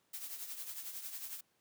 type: noise with tremolo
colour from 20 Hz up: blue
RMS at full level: -42 dBFS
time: 0.13-1.41 s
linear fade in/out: 10 ms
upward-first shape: triangle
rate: 11 Hz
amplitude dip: 65%
effects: pink hiss -75 dBFS RMS until 1.6 s + high-pass 150 Hz 12 dB/octave